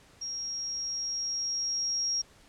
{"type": "tone with level ramp", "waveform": "sine", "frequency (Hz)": 5600, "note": "F8", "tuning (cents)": 4, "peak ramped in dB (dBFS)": [-33, -26], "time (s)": [0.21, 2.22], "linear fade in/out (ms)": 10, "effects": ["pink hiss -58 dBFS RMS until 2.48 s", "low-pass 9000 Hz 12 dB/octave"]}